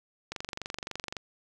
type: click train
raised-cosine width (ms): 0.2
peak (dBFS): -18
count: 21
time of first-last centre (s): 0.32-1.167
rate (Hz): 23.6
effects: none